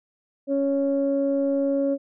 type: tone pair together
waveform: sine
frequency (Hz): 277.2 / 555.1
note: C#4 / C#5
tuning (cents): 0 / +2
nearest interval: octave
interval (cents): 1202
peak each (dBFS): -22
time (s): 0.47-1.98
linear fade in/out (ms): 50
effects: tanh soft clip ceiling -13 dBFS